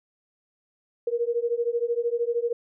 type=beating tone pair; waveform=sine; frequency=466.2 / 479.2 Hz; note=A#4 / A#4; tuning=0 / +48 cents; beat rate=13 Hz; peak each=-26 dBFS; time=1.07-2.53 s; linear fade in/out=5 ms; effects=none